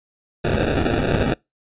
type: noise with sample-and-hold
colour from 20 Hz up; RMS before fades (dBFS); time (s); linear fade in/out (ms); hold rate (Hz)
blue; -20; 0.44-1.34; 5; 1050
effects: noise-tail reverb RT60 0.2 s tail -26 dB re dry + resampled to 8000 Hz

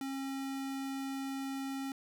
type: tone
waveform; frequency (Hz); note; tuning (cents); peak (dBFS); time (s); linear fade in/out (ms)
square; 270.7; C#4; -41; -37; 0.01-1.92; 2
effects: none

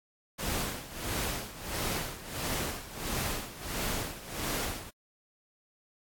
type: noise with tremolo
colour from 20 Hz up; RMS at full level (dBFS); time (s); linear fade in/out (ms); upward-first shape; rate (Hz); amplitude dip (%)
pink; -32; 0.38-4.91; 20; sine; 1.5; 80
effects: AAC 64 kbps

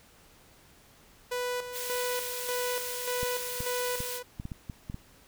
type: tone with tremolo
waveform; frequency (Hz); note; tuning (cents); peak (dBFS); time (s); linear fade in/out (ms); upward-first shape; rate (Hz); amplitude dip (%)
sawtooth; 493.9; B4; 0; -26; 1.31-4.23; 10; square; 1.7; 60
type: high-pass noise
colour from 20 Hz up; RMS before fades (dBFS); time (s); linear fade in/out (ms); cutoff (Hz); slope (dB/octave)
white; -37; 1.72-4.21; 50; 2100; 12
type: clicks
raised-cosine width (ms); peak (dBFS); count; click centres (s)
5; -24; 9; 3.231 / 3.605 / 4.004 / 4.399 / 4.454 / 4.518 / 4.698 / 4.899 / 4.944
effects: pink hiss -58 dBFS RMS until 5.27 s

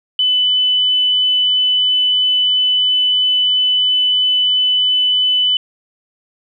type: tone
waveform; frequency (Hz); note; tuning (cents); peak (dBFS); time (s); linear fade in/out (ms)
sine; 3001; F#7; +24; -11; 0.19-5.57; 2
effects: none

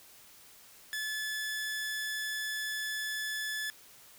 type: tone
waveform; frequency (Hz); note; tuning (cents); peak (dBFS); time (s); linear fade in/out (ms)
sawtooth; 1726; A6; -34; -30; 0.93-3.7; 0
effects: white hiss -56 dBFS RMS until 4.18 s

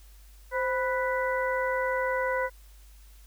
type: harmonic tone with a mistuned harmonic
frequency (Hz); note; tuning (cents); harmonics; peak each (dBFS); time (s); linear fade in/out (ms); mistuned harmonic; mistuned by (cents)
494.3; B4; +1; 1 / 2 / 3 / 4; -28 / -31 / -33 / -34; 0.51-2.5; 50; 1; +88
effects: added 50 Hz sine -49 dBFS peak until 3.26 s + white hiss -60 dBFS RMS until 3.26 s

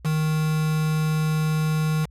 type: tone with quantisation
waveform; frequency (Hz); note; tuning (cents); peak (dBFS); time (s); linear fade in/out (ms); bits
triangle; 155.8; D#3; +3; -18; 0.04-2.06; 20; 5
effects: added 60 Hz sine -46 dBFS peak until 2.1 s + resampled to 32000 Hz

